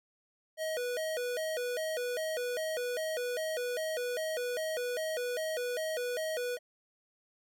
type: tone with vibrato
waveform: square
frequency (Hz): 557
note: C#5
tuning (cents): +8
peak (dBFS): -33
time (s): 0.57-6.59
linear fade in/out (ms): 50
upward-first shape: square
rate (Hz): 2.5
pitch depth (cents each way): 220
effects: none